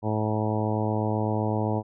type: harmonic tone with a mistuned harmonic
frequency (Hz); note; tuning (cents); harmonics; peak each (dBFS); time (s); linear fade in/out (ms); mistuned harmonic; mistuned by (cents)
107.9; A2; -33; 1 / 2 / 3 / 4 / 5 / 6 / 7 / 8 / 9; -27 / -30 / -32 / -33 / -34 / -35 / -35 / -36 / -37; 0.02-1.83; 50; 9; -23
effects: none